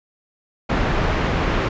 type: low-pass noise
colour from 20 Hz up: pink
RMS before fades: -20 dBFS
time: 0.69-1.69 s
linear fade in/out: 10 ms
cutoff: 2200 Hz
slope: 12 dB/octave
effects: resampled to 16000 Hz

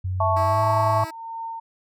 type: tone with pitch glide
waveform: sine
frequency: 92.5 to 105.64 Hz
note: F#2 to G#2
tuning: 0 to +30 cents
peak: -23 dBFS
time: 0.04-1.05 s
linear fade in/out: 10 ms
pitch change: +230 cents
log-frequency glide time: 0.43-0.61 s
type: chord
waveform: sine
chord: A major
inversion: second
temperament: equal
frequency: 659.3 / 880 / 1108.7 Hz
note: E5 / A5 / C#6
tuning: 0 / 0 / 0 cents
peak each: -23 dBFS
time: 0.2-1.04 s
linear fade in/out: 5 ms
type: tone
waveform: 10% pulse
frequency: 324.2 Hz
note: E4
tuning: 29 cents flat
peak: -25 dBFS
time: 0.36-1.11 s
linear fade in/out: 10 ms
type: tone with tremolo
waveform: sine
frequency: 910 Hz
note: A#5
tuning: 42 cents flat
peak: -28 dBFS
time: 0.61-1.6 s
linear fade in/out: 10 ms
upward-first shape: triangle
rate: 1.5 Hz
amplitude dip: 65%
effects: none

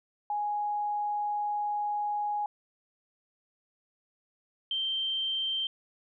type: tone pair in turn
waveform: sine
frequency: 830.6 / 3136 Hz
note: G#5 / G7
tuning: 0 / 0 cents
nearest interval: octave + major seventh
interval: 2300 cents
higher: second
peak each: -28 dBFS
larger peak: neither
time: 0.3-2.46 / 4.71-5.67 s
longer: first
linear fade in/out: 2 ms
effects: none

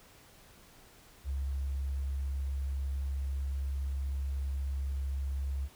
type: tone with sample-and-hold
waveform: sine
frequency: 68.3 Hz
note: C#2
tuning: 25 cents flat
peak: -31 dBFS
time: 1.24-5.69 s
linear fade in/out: 50 ms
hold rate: 11025 Hz
effects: pink hiss -58 dBFS RMS until 5.75 s

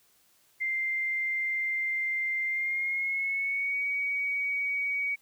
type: tone with pitch glide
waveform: sine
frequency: 2093 to 2256 Hz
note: C7 to C#7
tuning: 0 to +30 cents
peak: -27 dBFS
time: 0.6-5.16 s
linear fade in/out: 20 ms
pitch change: +130 cents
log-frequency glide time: 2.46-3.83 s
effects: white hiss -65 dBFS RMS until 5.21 s

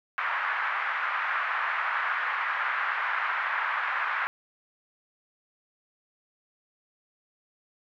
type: band-pass noise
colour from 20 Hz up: pink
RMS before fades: -29 dBFS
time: 0.18-4.27 s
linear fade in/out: 0 ms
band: 1100 to 1900 Hz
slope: 24 dB/octave
effects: none

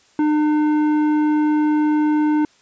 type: tone with tanh clipping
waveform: sine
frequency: 302.4 Hz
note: D#4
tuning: 49 cents flat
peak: -16 dBFS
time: 0.19-2.45 s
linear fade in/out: 2 ms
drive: 11 dB
effects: white hiss -55 dBFS RMS until 2.61 s + resampled to 16000 Hz

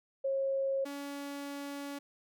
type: tone pair in turn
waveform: sine / sawtooth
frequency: 542 / 282.9 Hz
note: C#5 / C#4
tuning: -39 / +35 cents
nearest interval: major seventh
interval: 1126 cents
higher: first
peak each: -29 / -35 dBFS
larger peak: first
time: 0.24-0.85 / 0.85-1.99 s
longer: second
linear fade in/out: 10 ms
effects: none

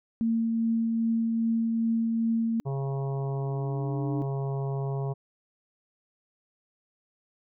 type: tone with tremolo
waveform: sine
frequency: 227.7 Hz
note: A#3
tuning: 40 cents flat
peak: -22 dBFS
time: 0.21-2.6 s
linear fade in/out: 0 ms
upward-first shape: triangle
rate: 2.5 Hz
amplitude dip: 25%
type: tone with exponential growth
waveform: sine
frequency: 293.7 Hz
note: D4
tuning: in tune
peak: -28 dBFS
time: 2.56-4.22 s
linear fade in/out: 0 ms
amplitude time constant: 360 ms
type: harmonic tone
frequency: 136.8 Hz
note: C#3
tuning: 23 cents flat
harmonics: 1 / 3 / 4 / 5 / 6 / 7 / 8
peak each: -28 / -36 / -46 / -41 / -48 / -45 / -50 dBFS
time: 2.65-5.14 s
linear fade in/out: 20 ms
effects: none

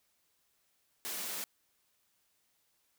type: high-pass noise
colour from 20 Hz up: white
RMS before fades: -39 dBFS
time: 1.05-1.44 s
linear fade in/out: 0 ms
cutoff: 160 Hz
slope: 96 dB/octave
effects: white hiss -75 dBFS RMS until 2.98 s

